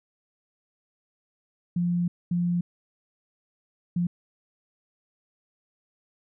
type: tone bursts at uneven times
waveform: sine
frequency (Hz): 174.61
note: F3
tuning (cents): 0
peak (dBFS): -22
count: 3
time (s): 1.76-2.08 / 2.31-2.61 / 3.96-4.07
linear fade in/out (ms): 5
effects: none